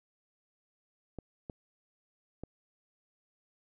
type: clicks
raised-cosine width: 2 ms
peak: -27 dBFS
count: 3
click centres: 1.187 / 1.498 / 2.436 s
effects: none